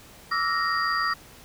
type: tone cluster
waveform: sine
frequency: 1152 / 1316 / 1402 / 1867 / 4764 Hz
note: D6 / E6 / F6 / A#6 / D8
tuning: -34 / -3 / +6 / +2 / +24 cents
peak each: -28 / -27 / -34 / -27 / -32 dBFS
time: 0.31-1.14 s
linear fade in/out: 10 ms
effects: tanh soft clip ceiling -11 dBFS + pink hiss -49 dBFS RMS until 1.44 s